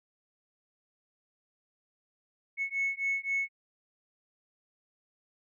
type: beating tone pair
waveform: sine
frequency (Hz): 2199 / 2202.8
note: C#7 / C#7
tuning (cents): -14 / -11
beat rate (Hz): 3.8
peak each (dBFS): -31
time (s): 2.57-3.49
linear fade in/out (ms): 50
effects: tanh soft clip ceiling -23 dBFS